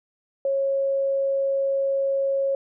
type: tone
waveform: sine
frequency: 547 Hz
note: C#5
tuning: 23 cents flat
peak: -20 dBFS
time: 0.45-2.55 s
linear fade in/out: 2 ms
effects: none